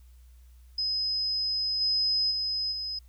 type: tone with level steps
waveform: sine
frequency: 5060 Hz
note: D#8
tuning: 28 cents sharp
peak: -26 / -23 / -27 / -31 dBFS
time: 0.78-2.99 s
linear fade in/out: 5 ms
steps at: 1.8 / 2.3 / 2.71 s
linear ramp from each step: 20 ms
effects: added 61 Hz sine -50 dBFS peak until 3.08 s + white hiss -68 dBFS RMS until 3.08 s